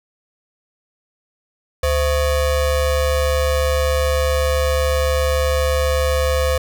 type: ring-modulated tone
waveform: square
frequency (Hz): 293.7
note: D4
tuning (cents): 0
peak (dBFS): -13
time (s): 1.83-6.58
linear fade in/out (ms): 5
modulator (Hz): 222
effects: 9-bit